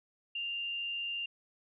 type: tone with frequency modulation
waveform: sine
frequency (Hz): 2794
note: F7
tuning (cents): 0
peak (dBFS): -34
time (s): 0.35-1.26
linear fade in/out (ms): 5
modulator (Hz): 84.5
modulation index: 0.41
effects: none